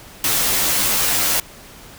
white noise with comb filter, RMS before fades -18 dBFS, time 0.24-1.4 s, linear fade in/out 2 ms, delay 12 ms, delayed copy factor -0.9, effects pink hiss -41 dBFS RMS until 1.98 s

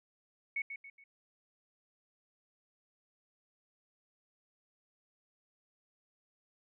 sine tone with echo, 2217 Hz, C#7, in tune, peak -32 dBFS, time 0.56-0.62 s, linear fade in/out 5 ms, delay 140 ms, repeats 3, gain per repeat -8 dB, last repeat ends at 1.04 s, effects none

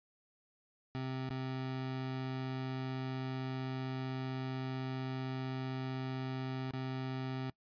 25% pulse tone with dropouts, 130.81 Hz, C3, in tune, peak -33 dBFS, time 0.95-7.5 s, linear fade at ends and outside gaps 0 ms, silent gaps 1.292-1.304 / 6.708-6.735 s, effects noise-tail reverb RT60 0.1 s tail -22 dB re dry + resampled to 11025 Hz

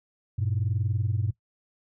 sine tone pair together, 98 / 118.81 Hz, G2 / A#2, 0 / +33 cents, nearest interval minor third, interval 333 cents, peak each -25 / -27 dBFS, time 0.38-1.31 s, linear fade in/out 10 ms, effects noise-tail reverb RT60 0.1 s tail -18 dB re dry + tanh soft clip ceiling -18 dBFS

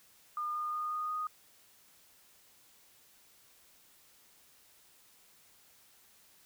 sine tone with pitch steps, 1212 / 1219 / 1226.1 / 1233.2 / 1240.3 Hz, D#6 / D#6 / D#6 / D#6 / D#6, -46 / -36 / -26 / -16 / -6 cents, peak -33 dBFS, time 0.37-1.27 s, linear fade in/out 2 ms, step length 180 ms, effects white hiss -63 dBFS RMS until 6.45 s

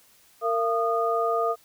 sine tone cluster, 459.5 / 682 / 1227 Hz, A#4 / F5 / D#6, -25 / -41 / -25 cents, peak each -26 dBFS, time 0.41-1.56 s, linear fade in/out 50 ms, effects white hiss -58 dBFS RMS until 1.64 s

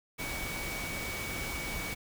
sine tone in noise, 2256 Hz, C#7, 30 cents sharp, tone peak -39 dBFS, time 0.18-1.95 s, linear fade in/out 20 ms, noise pink, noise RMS -38 dBFS, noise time 0.18-1.95 s, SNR -4 dB, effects none

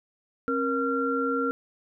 sine tone cluster, 269 / 470.9 / 1375 Hz, C4 / A#4 / F6, +48 / +18 / -27 cents, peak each -28 dBFS, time 0.48-1.51 s, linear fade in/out 0 ms, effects none

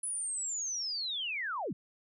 sine linear sweep, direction down, 10080 to 122.9 Hz, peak -33 dBFS, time 0.03-1.73 s, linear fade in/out 5 ms, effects none

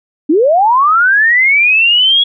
sine linear sweep, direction up, 277.2 to 3357 Hz, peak -6 dBFS, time 0.29-2.24 s, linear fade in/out 10 ms, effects none

